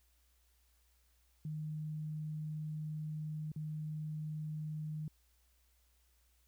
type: tone with dropouts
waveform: sine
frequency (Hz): 153.8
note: D#3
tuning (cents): -20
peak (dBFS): -38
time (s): 1.45-5.08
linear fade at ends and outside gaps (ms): 2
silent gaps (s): 3.518-3.561
effects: added 60 Hz sine -70 dBFS peak until 6.47 s + white hiss -75 dBFS RMS until 6.47 s